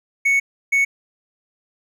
triangle tone bursts at uneven times, 2217 Hz, C#7, in tune, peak -12 dBFS, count 2, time 0.25-0.4 / 0.72-0.85 s, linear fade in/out 10 ms, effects none

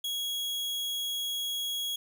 40% pulse tone, 3320 Hz, G#7, 1 cent flat, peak -30 dBFS, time 0.04-1.96 s, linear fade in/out 5 ms, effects none

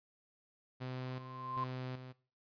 sawtooth tone with tremolo, 128.1 Hz, C3, 36 cents flat, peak -36 dBFS, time 0.8-2.13 s, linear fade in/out 20 ms, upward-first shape square, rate 1.3 Hz, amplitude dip 60%
sine tone with exponential growth, 1046 Hz, C6, 1 cent flat, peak -33 dBFS, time 0.85-1.64 s, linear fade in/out 5 ms, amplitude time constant 170 ms
effects noise-tail reverb RT60 0.4 s tail -19 dB re dry + resampled to 11025 Hz

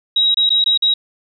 sine tone with dropouts, 3828 Hz, A#7, 45 cents sharp, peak -11 dBFS, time 0.16-0.94 s, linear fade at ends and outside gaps 5 ms, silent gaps 0.345-0.37 / 0.493-0.503 / 0.642-0.66 / 0.776-0.822 s, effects none

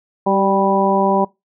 harmonic tone with a mistuned harmonic, 196 Hz, G3, in tune, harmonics 1 / 2 / 3 / 4 / 5, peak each -19 / -19 / -19 / -19 / -19 dBFS, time 0.26-1.25 s, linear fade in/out 10 ms, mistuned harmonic 2, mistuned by -23 cents, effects noise-tail reverb RT60 0.2 s tail -22 dB re dry

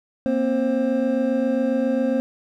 triangle tone cluster, 236.6 / 264 / 529 Hz, A#3 / C4 / C5, +26 / +16 / +19 cents, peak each -21 dBFS, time 0.26-2.2 s, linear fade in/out 0 ms, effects none

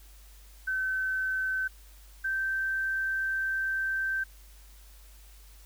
sine tone pair in turn, 1531 / 1557.8 Hz, G6 / G6, -41 / -11 cents, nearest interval unison, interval 30 cents, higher second, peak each -27 dBFS, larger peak neither, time 0.67-1.68 / 2.24-4.24 s, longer second, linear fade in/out 10 ms, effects added 50 Hz sine -50 dBFS peak until 5.65 s + white hiss -58 dBFS RMS until 5.65 s

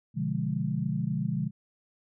sine chord, B diminished seventh, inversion none, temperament equal, 123.47 / 146.83 / 174.61 / 207.7 Hz, B2 / D3 / F3 / Ab3, 0 / 0 / 0 / 0 cents, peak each -34 / -31 / -32 / -33 dBFS, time 0.14-1.51 s, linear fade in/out 50 ms, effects none

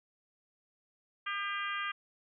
harmonic tone with a mistuned harmonic, 400 Hz, G4, 35 cents sharp, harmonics 3 / 4 / 5 / 6 / 7 / 8, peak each -37 / -39 / -41 / -43 / -44 / -45 dBFS, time 1.26-1.92 s, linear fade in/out 10 ms, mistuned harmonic 3, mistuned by +17 cents, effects none

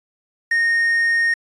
triangle tone with quantisation, 1850 Hz, A#6, 14 cents flat, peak -13 dBFS, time 0.51-1.34 s, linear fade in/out 5 ms, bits 7, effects resampled to 22050 Hz

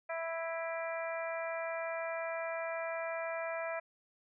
harmonic tone with a mistuned harmonic, 329.6 Hz, E4, in tune, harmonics 2 / 3 / 4 / 5 / 6 / 7, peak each -37 / -45 / -45 / -46 / -46 / -46 dBFS, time 0.09-3.8 s, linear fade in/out 10 ms, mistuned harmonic 7, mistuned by +49 cents, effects none

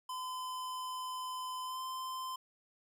square tone with pitch glide, 1019 to 1034.4 Hz, C6 to C6, -46 to -20 cents, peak -39 dBFS, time 0.09-2.36 s, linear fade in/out 5 ms, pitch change +26 cents, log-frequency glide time 1.64-1.8 s, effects none

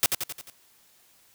white noise with echo, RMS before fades -20 dBFS, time 0.03-0.06 s, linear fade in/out 0 ms, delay 88 ms, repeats 5, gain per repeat -5 dB, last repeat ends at 0.5 s, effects white hiss -60 dBFS RMS until 1.34 s

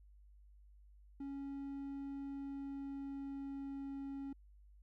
triangle tone with pitch glide, 277.2 to 275.3 Hz, C#4 to C#4, 0 to -12 cents, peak -40 dBFS, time 1.2-4.33 s, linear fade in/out 5 ms, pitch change -12 cents, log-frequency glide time 2.27-3.96 s, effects added 50 Hz sine -59 dBFS peak until 4.82 s

